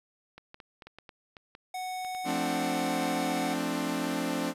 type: clicks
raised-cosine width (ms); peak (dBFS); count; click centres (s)
0.3; -30; 12; 0.38 / 0.544 / 0.602 / 0.822 / 0.87 / 0.986 / 1.092 / 1.368 / 1.551 / 2.048 / 2.149 / 2.491
type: tone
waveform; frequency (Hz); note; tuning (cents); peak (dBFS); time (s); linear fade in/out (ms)
square; 740; F#5; 0; -34; 1.74-3.54; 5
type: chord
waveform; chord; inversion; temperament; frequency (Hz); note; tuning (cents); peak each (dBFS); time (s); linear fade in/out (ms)
sawtooth; D minor seventh; first; equal with one note detuned; 174.61 / 220 / 261.6 / 296; F3 / A3 / C4 / D4; 0 / 0 / 0 / +14; -33 / -33 / -29 / -29; 2.24-4.54; 50
effects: resampled to 32000 Hz + 10-bit